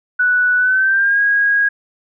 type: tone with pitch glide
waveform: sine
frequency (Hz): 1480 to 1642.2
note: F#6 to G#6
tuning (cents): 0 to -20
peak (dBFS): -11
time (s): 0.19-1.69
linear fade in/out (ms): 10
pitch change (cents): +180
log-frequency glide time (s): 0.57-1.21
effects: none